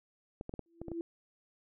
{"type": "clicks", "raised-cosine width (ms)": 2, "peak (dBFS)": -27, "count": 7, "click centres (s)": [0.411, 0.494, 0.539, 0.593, 0.816, 0.883, 0.917]}
{"type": "tone with exponential growth", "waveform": "sine", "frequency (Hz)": 335.8, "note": "E4", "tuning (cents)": 32, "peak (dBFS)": -32, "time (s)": [0.66, 1.01], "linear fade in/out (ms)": 1, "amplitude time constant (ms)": 74}
{"effects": []}